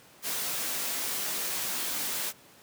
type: noise with comb filter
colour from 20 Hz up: white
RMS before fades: -32 dBFS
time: 0.22-2.33 s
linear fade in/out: 50 ms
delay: 16 ms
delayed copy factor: +0.55
effects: pink hiss -55 dBFS RMS until 2.62 s + high-pass 150 Hz 12 dB/octave